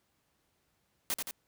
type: noise with echo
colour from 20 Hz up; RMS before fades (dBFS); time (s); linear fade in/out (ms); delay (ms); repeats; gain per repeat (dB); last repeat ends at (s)
white; -32; 1.1-1.14; 0; 85; 2; -4; 1.31
effects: pink hiss -75 dBFS RMS until 1.47 s + high-pass 60 Hz 12 dB/octave